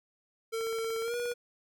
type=tone with pitch glide; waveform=square; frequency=452 to 481.7 Hz; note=A4 to B4; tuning=+47 to -43 cents; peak=-32 dBFS; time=0.52-1.34 s; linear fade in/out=20 ms; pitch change=+110 cents; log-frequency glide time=1.02-1.15 s
type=click train; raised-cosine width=0.5 ms; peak=-34 dBFS; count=13; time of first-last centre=0.61-1.316 s; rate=17 Hz
effects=none